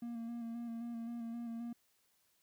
triangle tone with vibrato, 233.1 Hz, A#3, in tune, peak -38 dBFS, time 0.02-1.73 s, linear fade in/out 5 ms, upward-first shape square, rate 3.8 Hz, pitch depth 23 cents each way, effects white hiss -75 dBFS RMS until 2.42 s

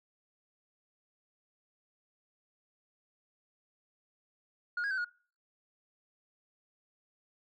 sine tone with pitch steps, 1435 / 1639 / 1534 / 1442 Hz, F6 / G#6 / G6 / F#6, +47 / -23 / -38 / -45 cents, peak -28 dBFS, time 4.77-5.046 s, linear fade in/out 5 ms, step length 69 ms, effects noise-tail reverb RT60 0.4 s tail -23 dB re dry + tanh soft clip ceiling -30 dBFS

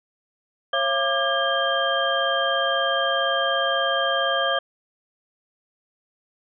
sine tone cluster, 542 / 679 / 1188 / 1628 / 3171 Hz, C#5 / F5 / D6 / G#6 / G7, -39 / -49 / +20 / -35 / +19 cents, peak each -26 dBFS, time 0.73-4.59 s, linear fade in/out 5 ms, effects none

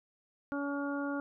harmonic tone, 283.3 Hz, C#4, 38 cents sharp, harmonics 1 / 2 / 3 / 4 / 5, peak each -34 / -40 / -45 / -45 / -41 dBFS, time 0.52-1.2 s, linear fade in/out 0 ms, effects none

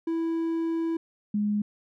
triangle / sine tone pair in turn, 329.3 / 208 Hz, E4 / G#3, -2 / +3 cents, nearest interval minor sixth, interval 795 cents, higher first, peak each -23 dBFS, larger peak neither, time 0.07-0.97 / 1.34-1.62 s, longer first, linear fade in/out 5 ms, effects none

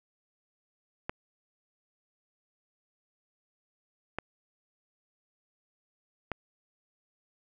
clicks, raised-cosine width 0.5 ms, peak -17 dBFS, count 3, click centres 1.095 / 4.186 / 6.317 s, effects none

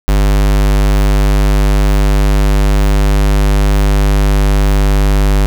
square tone, 49.94 Hz, G1, 33 cents sharp, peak -8 dBFS, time 0.08-5.46 s, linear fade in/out 0 ms, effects none

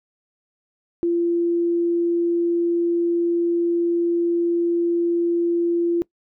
sine tone, 342.3 Hz, F4, 35 cents flat, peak -17 dBFS, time 1.03-6.02 s, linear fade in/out 0 ms, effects noise-tail reverb RT60 0.1 s tail -22 dB re dry

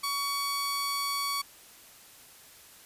sawtooth tone pair together, 1125 / 2250 Hz, C#6 / C#7, +25 / +25 cents, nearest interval octave, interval 1200 cents, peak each -27 / -27 dBFS, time 0.03-1.42 s, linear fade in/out 10 ms, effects white hiss -53 dBFS RMS until 2.85 s + resampled to 32000 Hz

